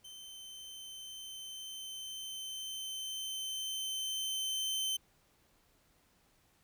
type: tone with level ramp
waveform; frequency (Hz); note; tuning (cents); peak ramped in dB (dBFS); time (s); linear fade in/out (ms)
sawtooth; 3086; G7; -28; -45 to -29; 0.04-4.97; 10
effects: pink hiss -70 dBFS RMS until 6.63 s